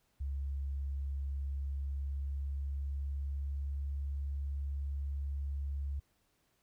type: tone with pitch glide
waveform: sine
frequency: 69.1 to 70.02 Hz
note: C#2 to C#2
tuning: -5 to +18 cents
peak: -34 dBFS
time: 0.2-6 s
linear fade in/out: 10 ms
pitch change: +23 cents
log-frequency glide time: 1.39-3.89 s
effects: pink hiss -75 dBFS RMS until 6.62 s